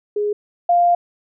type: tone pair in turn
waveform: sine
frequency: 415.3 / 698.4 Hz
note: G#4 / F5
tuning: 0 / 0 cents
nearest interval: major sixth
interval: 900 cents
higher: second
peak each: -17 / -11 dBFS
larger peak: second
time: 0.16-0.33 / 0.69-0.95 s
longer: second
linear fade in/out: 5 ms
effects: none